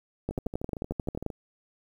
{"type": "two click trains", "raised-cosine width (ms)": 2, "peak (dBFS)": [-16, -23], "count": [12, 14], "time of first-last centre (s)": [[0.29, 1.263], [0.31, 1.302]], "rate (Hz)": [11.3, 13.1], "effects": ["9-bit"]}